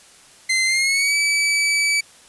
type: tone with pitch glide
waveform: sawtooth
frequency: 2071 to 2298 Hz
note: C7 to D7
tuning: -18 to -38 cents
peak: -13 dBFS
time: 0.49-2.01 s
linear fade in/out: 10 ms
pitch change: +180 cents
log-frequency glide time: 0.66-1.15 s
effects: white hiss -48 dBFS RMS until 2.28 s + resampled to 24000 Hz